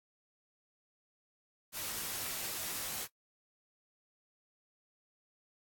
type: noise with comb filter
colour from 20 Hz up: white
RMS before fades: -39 dBFS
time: 1.72-3.08 s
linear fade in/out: 50 ms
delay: 16 ms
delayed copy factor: -0.5
effects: noise-tail reverb RT60 0.1 s tail -21 dB re dry + AAC 64 kbps